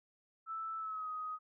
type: tone with pitch glide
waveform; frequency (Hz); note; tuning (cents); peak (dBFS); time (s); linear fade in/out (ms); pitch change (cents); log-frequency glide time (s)
sine; 1318.5 to 1254.6; E6 to D#6; 0 to +14; -38; 0.46-1.39; 50; -86; 0.78-1.09
effects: none